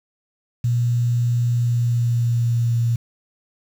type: tone with pitch glide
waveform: sine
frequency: 120 to 117.53 Hz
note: B2 to A#2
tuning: -49 to +15 cents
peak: -16 dBFS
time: 0.64-2.96 s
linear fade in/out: 5 ms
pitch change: -36 cents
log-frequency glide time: 1.55-2.82 s
effects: 7-bit